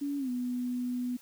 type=tone with pitch glide; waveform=sine; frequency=284.1 to 247.3 Hz; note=C#4 to B3; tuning=+43 to +3 cents; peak=-30 dBFS; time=0.01-1.17 s; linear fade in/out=10 ms; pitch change=-240 cents; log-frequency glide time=0.18-0.3 s; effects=white hiss -57 dBFS RMS until 1.21 s